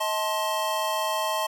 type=chord; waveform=square; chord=A diminished; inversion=second; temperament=just; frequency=633.6 / 880 / 1056 Hz; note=Eb5 / A5 / C6; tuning=+31 / 0 / +16 cents; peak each=-30 dBFS; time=0-1.47 s; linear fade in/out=10 ms; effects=none